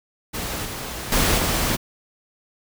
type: noise with level steps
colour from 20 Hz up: pink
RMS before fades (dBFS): -28 / -31 / -19 / -22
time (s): 0.33-1.77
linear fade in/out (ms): 20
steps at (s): 0.65 / 1.12 / 1.38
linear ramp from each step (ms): 2
effects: none

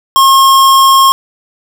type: tone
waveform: square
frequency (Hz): 1077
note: C6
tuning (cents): +50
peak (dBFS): -4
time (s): 0.16-1.12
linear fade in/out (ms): 0
effects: none

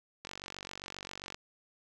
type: click train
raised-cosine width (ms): 0.2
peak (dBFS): -24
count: 53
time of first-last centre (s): 0.25-1.345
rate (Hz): 47.5
effects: none

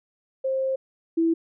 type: tone pair in turn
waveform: sine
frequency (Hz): 530 / 329.7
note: C5 / E4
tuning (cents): +22 / 0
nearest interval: minor sixth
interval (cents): 822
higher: first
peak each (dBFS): -22 / -18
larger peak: second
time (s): 0.44-0.76 / 1.17-1.34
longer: first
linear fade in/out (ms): 10
effects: none

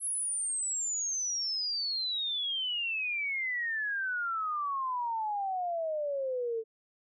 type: exponential sweep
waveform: sine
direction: down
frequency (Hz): 10920 to 440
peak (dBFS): -30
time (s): 0-6.64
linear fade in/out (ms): 50
effects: none

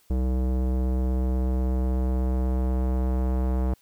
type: tone with low-pass filter sweep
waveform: square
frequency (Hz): 63.7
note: C2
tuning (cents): -46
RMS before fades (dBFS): -24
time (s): 0.1-3.74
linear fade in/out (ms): 5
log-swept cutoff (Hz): 490 to 820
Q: 0.91
effects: white hiss -62 dBFS RMS until 3.81 s

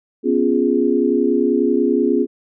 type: chord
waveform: sine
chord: C# dominant seventh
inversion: third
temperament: equal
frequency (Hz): 246.9 / 277.2 / 349.2 / 415.3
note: B3 / C#4 / E#4 / G#4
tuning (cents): 0 / 0 / 0 / 0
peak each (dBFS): -19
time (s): 0.23-2.27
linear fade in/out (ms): 50
effects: none

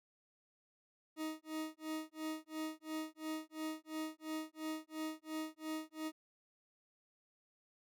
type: tone with tremolo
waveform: 40% pulse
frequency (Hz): 313.6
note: D#4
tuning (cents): +14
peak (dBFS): -37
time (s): 1.16-6.12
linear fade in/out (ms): 50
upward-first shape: sine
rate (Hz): 2.9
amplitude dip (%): 100
effects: none

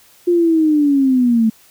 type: linear sweep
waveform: sine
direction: down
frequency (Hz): 354.2 to 217.7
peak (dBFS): -10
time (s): 0.27-1.5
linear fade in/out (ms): 10
effects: white hiss -49 dBFS RMS until 1.7 s

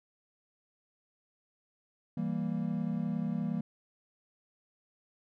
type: chord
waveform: triangle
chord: E diminished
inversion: none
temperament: equal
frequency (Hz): 164.81 / 196 / 233.1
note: E3 / G3 / Bb3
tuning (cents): 0 / 0 / 0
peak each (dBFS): -33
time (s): 2.17-3.61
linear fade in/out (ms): 5
effects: none

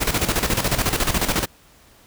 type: noise with tremolo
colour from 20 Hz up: pink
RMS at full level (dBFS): -19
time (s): 0-1.46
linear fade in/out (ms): 20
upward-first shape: square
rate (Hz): 14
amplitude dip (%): 65
effects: pink hiss -52 dBFS RMS until 2.06 s

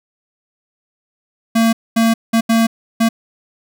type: tone bursts at uneven times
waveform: square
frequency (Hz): 227.2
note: A#3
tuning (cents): -44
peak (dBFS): -11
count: 5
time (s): 1.55-1.73 / 1.96-2.14 / 2.33-2.41 / 2.49-2.67 / 3-3.09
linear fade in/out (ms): 10
effects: none

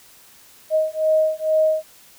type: beating tone pair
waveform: sine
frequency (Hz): 626 / 628.2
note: D#5 / D#5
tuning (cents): +10 / +16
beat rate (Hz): 2.2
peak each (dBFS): -19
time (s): 0.7-1.84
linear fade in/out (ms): 50
effects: white hiss -49 dBFS RMS until 2.18 s

